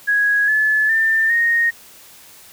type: tone with pitch steps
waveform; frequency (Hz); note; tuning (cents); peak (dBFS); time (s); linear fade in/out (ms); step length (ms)
sine; 1661.2 / 1724.8 / 1790.7 / 1859.3; G#6 / A6 / A6 / A#6; 0 / -35 / +30 / -5; -13; 0.07-1.71; 20; 410
effects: white hiss -44 dBFS RMS until 2.52 s